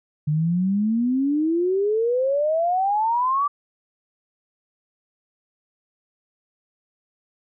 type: exponential sweep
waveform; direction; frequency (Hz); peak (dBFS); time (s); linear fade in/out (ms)
sine; up; 146.83 to 1174.7; -18; 0.27-3.48; 10
effects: none

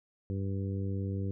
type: harmonic tone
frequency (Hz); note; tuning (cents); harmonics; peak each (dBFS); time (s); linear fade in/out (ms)
97.5; G2; -9; 1 / 2 / 3 / 4 / 5; -32 / -38 / -42 / -44 / -46; 0.3-1.31; 0
effects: none

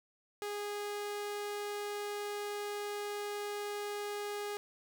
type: tone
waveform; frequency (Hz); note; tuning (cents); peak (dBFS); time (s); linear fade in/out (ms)
sawtooth; 412.1; G#4; -13; -33; 0.42-4.57; 0
effects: none

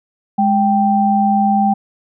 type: tone pair together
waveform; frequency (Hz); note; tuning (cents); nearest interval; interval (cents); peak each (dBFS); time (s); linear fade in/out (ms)
sine; 207.7 / 784; G#3 / G5; 0 / 0; octave + major seventh; 2300; -14 / -13; 0.38-1.74; 10
effects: none

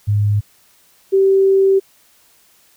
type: tone pair in turn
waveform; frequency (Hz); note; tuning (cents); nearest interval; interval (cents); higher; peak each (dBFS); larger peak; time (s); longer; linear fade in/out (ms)
sine; 103.5 / 387.5; G#2 / G4; -5 / -20; octave + major seventh; 2285; second; -12 / -9; second; 0.07-0.41 / 1.12-1.8; second; 20
effects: white hiss -53 dBFS RMS until 2.76 s

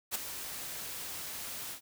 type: noise with ADSR envelope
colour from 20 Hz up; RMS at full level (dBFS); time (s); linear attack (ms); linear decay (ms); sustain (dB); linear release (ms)
white; -31; 0.11-1.81; 42; 8; -10; 93
effects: none

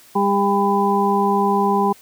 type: harmonic tone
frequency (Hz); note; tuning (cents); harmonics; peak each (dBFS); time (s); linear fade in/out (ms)
200; G3; +35; 1 / 2 / 4 / 5; -20 / -20 / -20 / -20; 0.15-1.93; 10
effects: white hiss -48 dBFS RMS until 2.01 s + high-pass 60 Hz 12 dB/octave

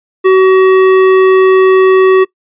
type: tone with hard clipping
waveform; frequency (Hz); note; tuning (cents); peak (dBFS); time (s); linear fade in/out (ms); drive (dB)
sine; 377.4; F#4; +34; -5; 0.24-2.25; 20; 12
effects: noise-tail reverb RT60 0.1 s tail -21 dB re dry + resampled to 8000 Hz

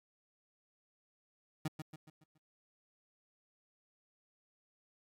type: tone with echo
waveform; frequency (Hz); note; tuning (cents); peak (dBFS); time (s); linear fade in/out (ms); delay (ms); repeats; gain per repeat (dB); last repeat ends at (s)
30% pulse; 155.56; D#3; 0; -31; 1.65-1.68; 5; 140; 5; -7; 2.38
effects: AAC 64 kbps

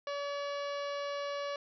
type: harmonic tone with a mistuned harmonic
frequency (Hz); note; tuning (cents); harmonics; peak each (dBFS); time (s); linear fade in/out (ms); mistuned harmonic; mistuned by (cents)
570; C#5; +48; 1 / 2 / 3 / 4 / 5 / 6 / 7 / 8 / 9 / 10; -36 / -41 / -47 / -50 / -49 / -54 / -52 / -56 / -57 / -58; 0.07-1.56; 2; 7; +21
effects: none

